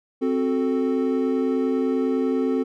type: chord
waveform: triangle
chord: F# diminished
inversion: second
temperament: equal with one note detuned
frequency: 262.4 / 370 / 440 Hz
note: C4 / F#4 / A4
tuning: +5 / 0 / 0 cents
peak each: -20 / -25 / -23 dBFS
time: 0.21-2.64 s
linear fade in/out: 20 ms
effects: none